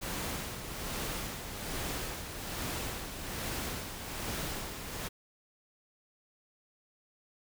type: noise with tremolo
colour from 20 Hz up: pink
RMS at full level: -36 dBFS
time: 0.01-5.09 s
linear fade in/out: 20 ms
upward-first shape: sine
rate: 1.2 Hz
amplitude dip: 50%
effects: none